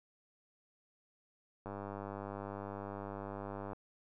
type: click train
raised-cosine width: 1 ms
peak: -29 dBFS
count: 208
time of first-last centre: 1.66-3.732 s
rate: 99.9 Hz
effects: none